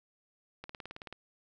click train, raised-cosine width 0.3 ms, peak -27 dBFS, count 10, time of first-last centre 0.64-1.126 s, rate 18.5 Hz, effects none

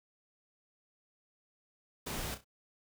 pink noise with echo, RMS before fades -39 dBFS, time 2.06-2.35 s, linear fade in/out 10 ms, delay 32 ms, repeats 3, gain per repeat -10 dB, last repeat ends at 2.446 s, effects none

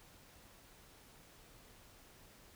silence, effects pink hiss -61 dBFS RMS until 2.55 s

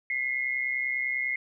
sine tone pair together, 2011 / 2141 Hz, B6 / C7, +31 / +39 cents, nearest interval minor second, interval 108 cents, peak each -31 / -28 dBFS, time 0.1-1.36 s, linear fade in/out 2 ms, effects none

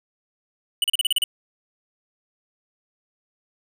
square tone bursts, 2960 Hz, F#7, in tune, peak -18 dBFS, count 8, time 0.82-1.24 s, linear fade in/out 2 ms, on 21 ms, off 36 ms, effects none

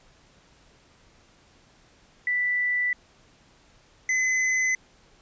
sine / square tone pair in turn, 1975.5 / 2031 Hz, B6 / B6, 0 / +48 cents, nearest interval unison, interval 48 cents, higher second, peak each -22 dBFS, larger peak neither, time 2.27-2.93 / 4.09-4.75 s, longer neither, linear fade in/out 2 ms, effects pink hiss -58 dBFS RMS until 5.21 s + resampled to 16000 Hz

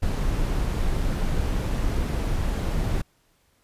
brown noise, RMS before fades -24 dBFS, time 0.02-3.02 s, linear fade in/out 10 ms, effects pink hiss -65 dBFS RMS until 3.63 s + resampled to 32000 Hz

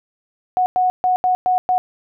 sine tone bursts at uneven times, 735 Hz, F#5, 12 cents flat, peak -13 dBFS, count 6, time 0.57-0.66 / 0.76-0.9 / 1.04-1.16 / 1.24-1.35 / 1.46-1.58 / 1.69-1.78 s, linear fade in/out 0 ms, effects none

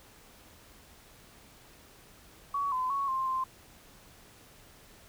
sine tone with pitch steps, 1126 / 1021 / 1110 / 1054 / 1045 Hz, C#6 / C6 / C#6 / C6 / C6, +27 / -43 / +2 / +12 / -2 cents, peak -28 dBFS, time 2.54-3.44 s, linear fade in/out 5 ms, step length 180 ms, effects pink hiss -56 dBFS RMS until 5.08 s

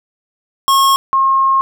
square / sine tone pair in turn, 1087 / 1075.1 Hz, C#6 / C6, -34 / +47 cents, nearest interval unison, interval 19 cents, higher first, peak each -9 dBFS, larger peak neither, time 0.68-0.96 / 1.13-1.61 s, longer second, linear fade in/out 0 ms, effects none

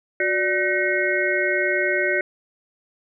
sine tone cluster, 365.8 / 587 / 1517 / 1894 / 2165 Hz, F#4 / D5 / F#6 / A#6 / C#7, -20 / -1 / +43 / +27 / -41 cents, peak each -25 dBFS, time 0.2-2.21 s, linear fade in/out 2 ms, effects none

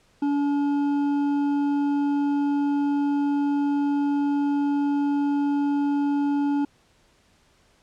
sine tone with hard clipping, 285.9 Hz, D4, 46 cents flat, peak -22 dBFS, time 0.22-6.65 s, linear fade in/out 5 ms, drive 7 dB, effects pink hiss -61 dBFS RMS until 7.82 s + low-pass 8000 Hz 12 dB/octave

